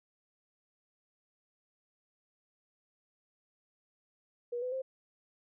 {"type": "tone with pitch steps", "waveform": "sine", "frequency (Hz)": [481, 502.9, 525.7], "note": ["B4", "B4", "C5"], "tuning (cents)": [-46, 31, 8], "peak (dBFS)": -33, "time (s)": [4.52, 4.82], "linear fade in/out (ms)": 10, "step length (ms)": 100, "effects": []}